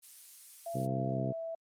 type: noise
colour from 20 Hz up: violet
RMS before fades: -45 dBFS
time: 0.02-0.87 s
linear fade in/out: 20 ms
type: tone with pitch glide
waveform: sine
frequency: 676 to 658.3 Hz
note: E5 to E5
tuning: +43 to -3 cents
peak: -36 dBFS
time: 0.66-1.55 s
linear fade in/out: 5 ms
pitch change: -46 cents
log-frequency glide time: 1.09-1.18 s
type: harmonic tone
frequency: 65.41 Hz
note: C2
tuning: in tune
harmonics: 2 / 3 / 4 / 5 / 6 / 7 / 8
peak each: -34 / -38 / -40 / -42 / -44 / -45 / -46 dBFS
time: 0.74-1.33 s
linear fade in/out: 20 ms
effects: low-pass 10000 Hz 12 dB/octave + Opus 24 kbps